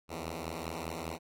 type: beating tone pair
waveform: 5% pulse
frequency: 80.1 / 85.1 Hz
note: E2 / F2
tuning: -49 / -44 cents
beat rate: 5 Hz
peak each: -28 / -30 dBFS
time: 0.08-1.19 s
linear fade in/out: 50 ms
effects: AAC 48 kbps